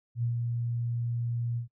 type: tone with ADSR envelope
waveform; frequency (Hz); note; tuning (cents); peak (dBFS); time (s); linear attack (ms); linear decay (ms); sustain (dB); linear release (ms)
sine; 118.5; A#2; +29; -25; 0.15-1.68; 79; 110; -3; 110
effects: noise-tail reverb RT60 0.1 s tail -25 dB re dry